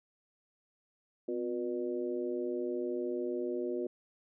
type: harmonic tone with a mistuned harmonic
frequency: 120 Hz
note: B2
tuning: 49 cents flat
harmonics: 2 / 3 / 4 / 5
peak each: -40 / -34 / -40 / -43 dBFS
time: 1.28-3.87 s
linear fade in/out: 5 ms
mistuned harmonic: 2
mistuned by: +96 cents
effects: none